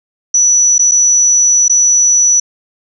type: tone with dropouts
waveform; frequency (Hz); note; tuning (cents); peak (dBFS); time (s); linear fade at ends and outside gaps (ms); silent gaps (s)
sine; 5920; F#8; 0; -6; 0.34-2.4; 5; 0.782-0.792 / 0.913-0.917 / 1.682-1.696
effects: none